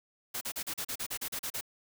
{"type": "noise bursts", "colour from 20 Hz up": "white", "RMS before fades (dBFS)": -36, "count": 12, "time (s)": [0.34, 1.611], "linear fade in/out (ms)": 10, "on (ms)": 72, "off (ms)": 37, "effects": []}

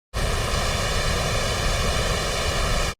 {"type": "noise with comb filter", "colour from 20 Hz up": "pink", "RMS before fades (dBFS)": -22, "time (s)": [0.13, 2.94], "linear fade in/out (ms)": 50, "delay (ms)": 1.7, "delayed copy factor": 0.85, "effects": ["low-pass 7000 Hz 12 dB/octave", "Opus 32 kbps"]}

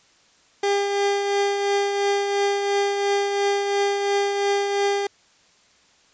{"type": "tone with tremolo", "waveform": "30% pulse", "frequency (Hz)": 401.8, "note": "G4", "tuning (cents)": 43, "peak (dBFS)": -15, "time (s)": [0.63, 5.07], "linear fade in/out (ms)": 5, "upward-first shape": "triangle", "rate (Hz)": 2.9, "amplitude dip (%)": 45, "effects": ["white hiss -57 dBFS RMS until 6.13 s", "resampled to 16000 Hz"]}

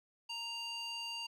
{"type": "tone with band-pass filter", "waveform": "square", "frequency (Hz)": 932.3, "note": "A#5", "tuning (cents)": 0, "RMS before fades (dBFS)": -42, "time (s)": [0.29, 1.27], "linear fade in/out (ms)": 10, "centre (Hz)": 3700, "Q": 5.2, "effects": []}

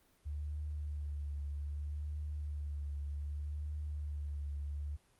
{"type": "tone with vibrato", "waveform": "sine", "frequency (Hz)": 73.42, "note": "D2", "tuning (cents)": 0, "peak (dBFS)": -37, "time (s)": [0.25, 4.97], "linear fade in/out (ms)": 20, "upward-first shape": "triangle", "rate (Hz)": 0.64, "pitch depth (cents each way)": 40, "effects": ["pink hiss -70 dBFS RMS until 5.19 s", "Opus 32 kbps"]}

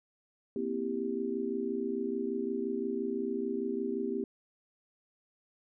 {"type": "chord", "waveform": "sine", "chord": "C dominant seventh", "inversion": "third", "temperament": "just", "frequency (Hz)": [235.5, 261.6, 327, 392.4], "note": ["Bb3", "C4", "E4", "G4"], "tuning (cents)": [18, 0, -14, 2], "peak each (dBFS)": [-37, -37, -39, -34], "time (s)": [0.56, 4.24], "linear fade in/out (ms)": 2, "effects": []}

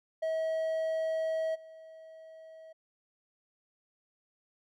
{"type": "tone with level steps", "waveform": "triangle", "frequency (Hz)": 642, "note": "E5", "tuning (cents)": -46, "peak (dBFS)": [-27, -46], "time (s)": [0.22, 2.73], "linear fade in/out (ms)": 10, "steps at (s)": 1.54, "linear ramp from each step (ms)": 20, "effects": []}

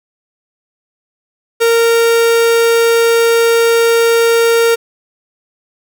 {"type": "tone", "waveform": "45% pulse", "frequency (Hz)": 462.4, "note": "A#4", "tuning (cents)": -14, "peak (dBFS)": -8, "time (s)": [1.6, 4.76], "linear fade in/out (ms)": 20, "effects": ["7-bit"]}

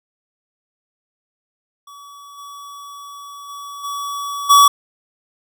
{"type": "tone with level steps", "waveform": "square", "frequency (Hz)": 1138, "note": "C#6", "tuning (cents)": 45, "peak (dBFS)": [-38, -34, -31, -24, -7], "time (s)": [1.87, 4.68], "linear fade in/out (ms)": 5, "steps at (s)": [2.37, 3.48, 3.83, 4.49], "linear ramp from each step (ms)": 20, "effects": []}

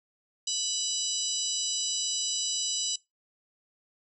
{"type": "harmonic tone with a mistuned harmonic", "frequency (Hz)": 987.8, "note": "B5", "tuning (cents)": 0, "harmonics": [3, 4, 5, 6, 7, 8], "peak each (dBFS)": [-35, -35, -35, -35, -35, -35], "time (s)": [0.47, 2.96], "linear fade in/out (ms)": 5, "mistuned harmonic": 7, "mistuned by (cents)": 77, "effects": ["noise-tail reverb RT60 0.2 s tail -23 dB re dry"]}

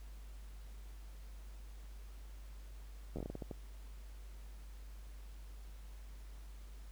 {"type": "slowing click train", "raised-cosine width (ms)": 2, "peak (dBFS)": -29, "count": 10, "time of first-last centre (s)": [3.16, 3.512], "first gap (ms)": 11, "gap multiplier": 1.3, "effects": ["added 50 Hz sine -48 dBFS peak until 6.91 s", "pink hiss -64 dBFS RMS until 6.91 s"]}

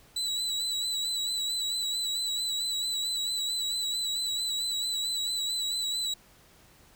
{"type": "tone with vibrato", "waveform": "35% pulse", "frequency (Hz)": 3951, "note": "B7", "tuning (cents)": 0, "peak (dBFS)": -27, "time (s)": [0.16, 6.14], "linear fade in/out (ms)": 5, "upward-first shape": "sine", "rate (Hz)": 4.5, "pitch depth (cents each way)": 38, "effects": ["pink hiss -58 dBFS RMS until 6.95 s"]}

